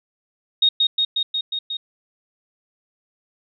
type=tone with echo; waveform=sine; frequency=3729 Hz; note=A#7; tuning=in tune; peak=-12 dBFS; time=0.62-0.69 s; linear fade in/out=5 ms; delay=180 ms; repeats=6; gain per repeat=-2 dB; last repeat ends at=1.77 s; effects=none